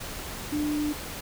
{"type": "tone in noise", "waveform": "sine", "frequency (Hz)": 297.8, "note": "D4", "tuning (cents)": 24, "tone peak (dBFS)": -25, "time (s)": [0.52, 0.93], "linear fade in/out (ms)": 10, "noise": "pink", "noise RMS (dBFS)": -37, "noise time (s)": [0, 1.21], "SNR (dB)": 9, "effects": []}